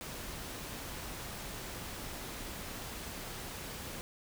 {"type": "noise", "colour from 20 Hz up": "pink", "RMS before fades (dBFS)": -43, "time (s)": [0.01, 4.01], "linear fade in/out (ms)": 0, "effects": []}